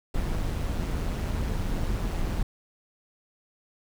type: noise with amplitude modulation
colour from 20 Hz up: brown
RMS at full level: -26 dBFS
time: 0.14-2.43 s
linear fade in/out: 5 ms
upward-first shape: sine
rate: 169 Hz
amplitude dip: 45%
effects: none